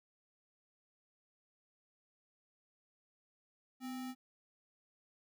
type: tone with sample-and-hold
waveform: sine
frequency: 253.1 Hz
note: B3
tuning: 43 cents sharp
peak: -40 dBFS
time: 3.8-4.15 s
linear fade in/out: 50 ms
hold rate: 1050 Hz
effects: none